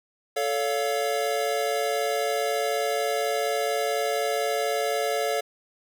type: chord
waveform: square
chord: A augmented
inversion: none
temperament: equal with one note detuned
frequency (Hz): 440 / 564.1 / 698.5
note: A4 / C#5 / E#5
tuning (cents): 0 / +30 / 0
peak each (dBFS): -29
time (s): 0.36-5.41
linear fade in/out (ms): 10
effects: none